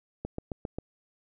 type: click train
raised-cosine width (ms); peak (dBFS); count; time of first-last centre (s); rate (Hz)
2; -20; 5; 0.25-0.785; 7.47
effects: none